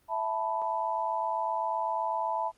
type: chord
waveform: sine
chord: E suspended fourth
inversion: none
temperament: equal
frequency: 659.3 / 880 / 987.8 Hz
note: E5 / A5 / B5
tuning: 0 / 0 / 0 cents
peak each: -34 / -31 / -32 dBFS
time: 0.08-2.52 s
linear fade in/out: 50 ms
effects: pink hiss -67 dBFS RMS until 2.57 s + Opus 32 kbps